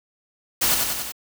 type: noise with echo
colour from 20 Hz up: white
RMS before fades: -20 dBFS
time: 0.61-0.75 s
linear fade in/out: 10 ms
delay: 93 ms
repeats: 4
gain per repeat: -3 dB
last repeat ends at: 1.122 s
effects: none